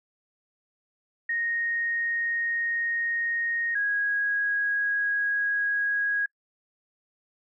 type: tone pair in turn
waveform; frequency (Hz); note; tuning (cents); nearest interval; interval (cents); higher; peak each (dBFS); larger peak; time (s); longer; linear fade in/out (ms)
sine; 1862 / 1650.9; A#6 / G#6; -2 / -11; major second; 209; first; -25 / -23; second; 1.29-3.75 / 3.75-6.26; second; 5
effects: noise-tail reverb RT60 0.1 s tail -26 dB re dry